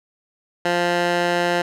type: tone with band-pass filter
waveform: 15% pulse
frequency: 174.61 Hz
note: F3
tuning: in tune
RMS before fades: -20 dBFS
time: 0.65-1.62 s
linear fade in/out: 5 ms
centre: 1400 Hz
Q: 0.53
effects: none